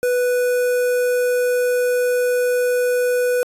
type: tone with notch filter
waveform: square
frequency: 493.9 Hz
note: B4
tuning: in tune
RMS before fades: -18 dBFS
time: 0.03-3.43 s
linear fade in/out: 0 ms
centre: 3800 Hz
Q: 0.62
effects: resampled to 32000 Hz